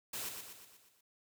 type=noise with echo; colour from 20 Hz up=white; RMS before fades=-41 dBFS; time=0.13-0.29 s; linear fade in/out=5 ms; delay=120 ms; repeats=6; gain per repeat=-5 dB; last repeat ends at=1.01 s; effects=none